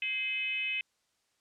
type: tone with frequency modulation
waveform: sine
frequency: 2552 Hz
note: D#7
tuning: 43 cents sharp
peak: -30 dBFS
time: 0.02-0.81 s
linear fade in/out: 2 ms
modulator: 463 Hz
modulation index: 0.8
effects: white hiss -75 dBFS RMS until 1.4 s + low-pass 8000 Hz 12 dB/octave